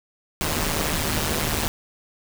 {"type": "noise with amplitude modulation", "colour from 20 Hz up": "pink", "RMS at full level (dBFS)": -21, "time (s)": [0.41, 1.68], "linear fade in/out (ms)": 0, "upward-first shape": "sine", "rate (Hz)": 153, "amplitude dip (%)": 75, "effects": []}